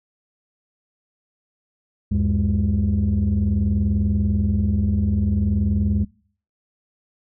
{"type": "tone cluster", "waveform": "sine", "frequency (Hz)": [74.2, 94.7, 205.5], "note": ["D2", "F#2", "G#3"], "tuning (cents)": [18, 41, -18], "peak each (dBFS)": -20, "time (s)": [2.11, 6.05], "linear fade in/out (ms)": 10, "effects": ["noise-tail reverb RT60 0.5 s tail -24 dB re dry", "tanh soft clip ceiling -12 dBFS"]}